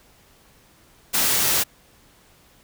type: noise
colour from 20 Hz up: white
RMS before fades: -20 dBFS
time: 1.13-1.64 s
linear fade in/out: 20 ms
effects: pink hiss -55 dBFS RMS until 2.63 s